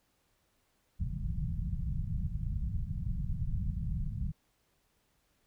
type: low-pass noise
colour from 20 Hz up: pink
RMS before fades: -34 dBFS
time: 0.99-4.32 s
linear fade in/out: 20 ms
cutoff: 180 Hz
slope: 48 dB/octave
effects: pink hiss -74 dBFS RMS until 5.46 s